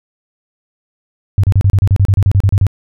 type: tone bursts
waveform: sine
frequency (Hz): 98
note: G2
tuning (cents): 0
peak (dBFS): -6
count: 15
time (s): 1.38-2.667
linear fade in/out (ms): 0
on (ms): 55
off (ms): 33
effects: none